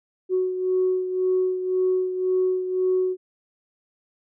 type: beating tone pair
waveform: sine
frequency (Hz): 370 / 371.9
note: F#4 / F#4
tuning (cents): 0 / +9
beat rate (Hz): 1.9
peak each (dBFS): -20 / -27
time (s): 0.29-3.17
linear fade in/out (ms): 50
effects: tanh soft clip ceiling -13 dBFS